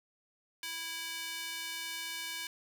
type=tone with high-pass filter; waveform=square; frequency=329.2 Hz; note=E4; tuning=2 cents flat; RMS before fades=-40 dBFS; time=0.63-2.47 s; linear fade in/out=2 ms; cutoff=2300 Hz; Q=1.1; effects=none